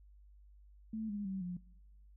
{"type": "tone with pitch steps", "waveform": "sine", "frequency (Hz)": [219.8, 205.1, 191.35, 178.53], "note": ["A3", "G#3", "G3", "F3"], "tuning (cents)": [-2, -21, -42, 38], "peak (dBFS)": -37, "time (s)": [0.93, 1.57], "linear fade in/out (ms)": 5, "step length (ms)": 160, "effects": ["noise-tail reverb RT60 0.9 s tail -22 dB re dry", "added 50 Hz sine -57 dBFS peak until 2.16 s"]}